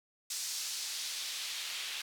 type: noise with band-pass filter sweep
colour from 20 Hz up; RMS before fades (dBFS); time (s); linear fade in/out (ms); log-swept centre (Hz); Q
white; -39; 0.3-2.02; 5; 5800 to 2900; 1.3
effects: none